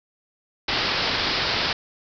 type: low-pass noise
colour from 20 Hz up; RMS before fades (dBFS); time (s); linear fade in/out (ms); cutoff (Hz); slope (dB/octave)
white; -24; 0.68-1.73; 5; 5200; 96
effects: none